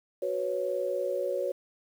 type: chord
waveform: sine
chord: F# suspended fourth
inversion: none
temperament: equal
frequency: 370 / 493.9 / 554.4 Hz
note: F#4 / B4 / C#5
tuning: 0 / 0 / 0 cents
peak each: -34 / -33 / -30 dBFS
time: 0.22-1.52 s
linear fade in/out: 5 ms
effects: 9-bit